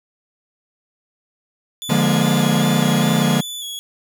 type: tone with vibrato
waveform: sawtooth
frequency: 3413 Hz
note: G#7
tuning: 47 cents sharp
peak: -24 dBFS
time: 1.82-3.79 s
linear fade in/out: 0 ms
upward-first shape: square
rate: 2.5 Hz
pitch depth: 32 cents each way
type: chord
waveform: 45% pulse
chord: Bb dominant seventh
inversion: first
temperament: equal with one note detuned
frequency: 146.83 / 174.61 / 207.7 / 238.7 Hz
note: D3 / F3 / Ab3 / Bb3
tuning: 0 / 0 / 0 / +41 cents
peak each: -20 dBFS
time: 1.89-3.41 s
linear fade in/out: 10 ms
effects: none